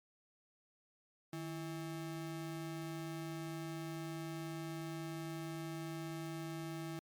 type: ring-modulated tone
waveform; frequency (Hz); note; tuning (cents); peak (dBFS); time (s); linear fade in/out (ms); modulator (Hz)
square; 242.8; B3; -29; -39; 1.33-6.99; 0; 88.5
effects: MP3 96 kbps